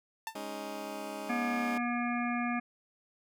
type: tone with exponential decay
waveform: sawtooth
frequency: 893 Hz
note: A5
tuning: 25 cents sharp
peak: -28 dBFS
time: 0.27-0.38 s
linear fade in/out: 1 ms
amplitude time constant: 22 ms
type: chord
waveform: 15% pulse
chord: Ab suspended fourth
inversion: none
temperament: just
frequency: 207.7 / 276.9 / 311.5 Hz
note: Ab3 / Db4 / Eb4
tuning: 0 / -2 / +2 cents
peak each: -37 dBFS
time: 0.35-1.78 s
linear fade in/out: 5 ms
type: harmonic tone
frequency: 240.6 Hz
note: B3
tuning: 45 cents flat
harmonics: 1 / 3 / 5 / 7 / 9 / 10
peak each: -32 / -37 / -39 / -40 / -42 / -42 dBFS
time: 1.29-2.6 s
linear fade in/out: 10 ms
effects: none